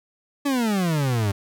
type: exponential sweep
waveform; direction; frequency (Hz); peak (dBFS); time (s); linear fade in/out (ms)
40% pulse; down; 291.3 to 96.6; -19; 0.45-1.32; 10
effects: none